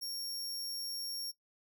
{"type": "tone with amplitude modulation", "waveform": "sawtooth", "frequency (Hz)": 5530, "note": "F8", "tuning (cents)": -18, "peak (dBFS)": -34, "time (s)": [0.01, 1.32], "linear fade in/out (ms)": 20, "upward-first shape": "sine", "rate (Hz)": 188, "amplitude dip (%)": 25, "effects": ["noise-tail reverb RT60 0.1 s tail -17 dB re dry"]}